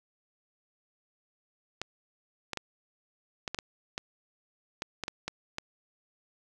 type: clicks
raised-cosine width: 0.2 ms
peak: -16 dBFS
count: 12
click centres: 1.816 / 2.533 / 2.573 / 3.478 / 3.546 / 3.588 / 3.979 / 4.821 / 5.037 / 5.081 / 5.28 / 5.584 s
effects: none